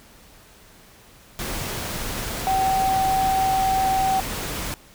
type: tone in noise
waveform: sine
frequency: 766 Hz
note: G5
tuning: 40 cents flat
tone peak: -18 dBFS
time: 2.47-4.2 s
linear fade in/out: 0 ms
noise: pink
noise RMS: -29 dBFS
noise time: 1.39-4.74 s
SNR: +8 dB
effects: pink hiss -50 dBFS RMS until 4.94 s